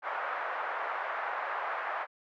white band-pass noise, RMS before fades -35 dBFS, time 0.02-2.07 s, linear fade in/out 50 ms, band 600 to 1600 Hz, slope 24 dB/octave, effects none

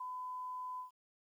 sine tone with ADSR envelope, 1007 Hz, B5, 33 cents sharp, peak -38 dBFS, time 0-0.91 s, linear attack 9 ms, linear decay 4 ms, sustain -2 dB, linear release 120 ms, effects 12-bit

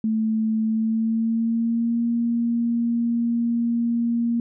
sine tone with pitch glide, 220 to 234.4 Hz, A3 to A#3, 0 to +10 cents, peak -19 dBFS, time 0.04-4.4 s, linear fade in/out 2 ms, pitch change +110 cents, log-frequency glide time 0.64-2.03 s, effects none

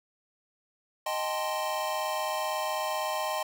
square chord, A half-diminished seventh, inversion second, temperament equal, 622.3 / 784 / 880 / 1046.5 Hz, Eb5 / G5 / A5 / C6, 0 / 0 / 0 / 0 cents, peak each -34 / -36 / -37 / -35 dBFS, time 1.06-3.43 s, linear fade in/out 5 ms, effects none

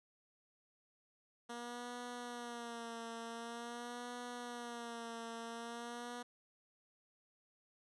10% pulse tone with vibrato, 236.8 Hz, A#3, 27 cents sharp, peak -36 dBFS, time 1.49-6.23 s, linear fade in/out 10 ms, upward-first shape sine, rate 0.46 Hz, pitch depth 52 cents each way, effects resampled to 24000 Hz

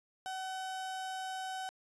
35% pulse tone, 756 Hz, F#5, 37 cents sharp, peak -36 dBFS, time 0.26-1.69 s, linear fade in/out 0 ms, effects resampled to 24000 Hz

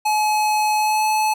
square tone with pitch glide, 852 to 861.4 Hz, G#5 to A5, +44 to -37 cents, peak -17 dBFS, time 0.05-1.34 s, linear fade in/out 10 ms, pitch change +19 cents, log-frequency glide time 0.76-1.04 s, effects none

